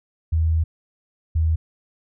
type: tone pair in turn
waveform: sine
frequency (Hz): 80.6 / 80.14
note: E2 / E2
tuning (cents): -38 / -48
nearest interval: unison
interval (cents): 10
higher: first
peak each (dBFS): -16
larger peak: neither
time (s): 0.32-0.64 / 1.35-1.56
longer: first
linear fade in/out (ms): 10
effects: none